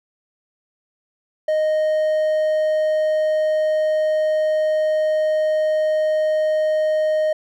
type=tone; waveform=triangle; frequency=620 Hz; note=D#5; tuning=6 cents flat; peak=-14 dBFS; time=1.48-7.33 s; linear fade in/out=5 ms; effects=none